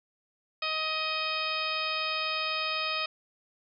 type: harmonic tone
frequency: 628 Hz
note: D#5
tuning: 16 cents sharp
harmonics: 1 / 2 / 3 / 4 / 5 / 6 / 7 / 8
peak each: -39 / -34 / -42 / -33 / -38 / -38 / -41 / -38 dBFS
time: 0.62-3.06 s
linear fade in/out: 5 ms
effects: none